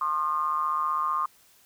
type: ring-modulated tone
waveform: triangle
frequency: 77.78 Hz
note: D#2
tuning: in tune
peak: -19 dBFS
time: 0.01-1.26 s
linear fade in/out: 5 ms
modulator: 1140 Hz
effects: white hiss -59 dBFS RMS until 1.65 s